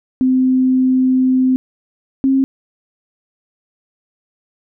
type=tone pair in turn; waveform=sine; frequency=258.1 / 267.8 Hz; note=C4 / C4; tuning=-23 / +40 cents; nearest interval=minor second; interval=63 cents; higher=second; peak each=-10 dBFS; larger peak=neither; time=0.21-1.56 / 2.24-2.44 s; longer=first; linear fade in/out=0 ms; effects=none